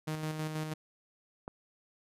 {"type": "tone with tremolo", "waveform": "sawtooth", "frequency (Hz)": 155.56, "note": "D#3", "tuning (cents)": 0, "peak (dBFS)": -29, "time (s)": [0.07, 0.74], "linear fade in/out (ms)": 10, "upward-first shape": "square", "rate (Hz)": 6.2, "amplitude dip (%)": 40}
{"type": "click", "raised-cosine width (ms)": 1, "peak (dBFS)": -26, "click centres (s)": 1.479}
{"effects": ["resampled to 32000 Hz"]}